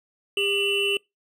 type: tone cluster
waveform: triangle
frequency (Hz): 400.6 / 2706 / 2953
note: G4 / E7 / F#7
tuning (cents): +38 / +45 / -4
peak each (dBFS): -24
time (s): 0.37-0.97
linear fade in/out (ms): 2
effects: noise-tail reverb RT60 0.2 s tail -25 dB re dry